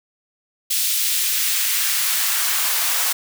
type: noise with high-pass filter sweep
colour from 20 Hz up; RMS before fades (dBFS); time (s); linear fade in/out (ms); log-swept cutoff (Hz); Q
white; -20; 0.7-3.13; 10; 3400 to 760; 0.96
effects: none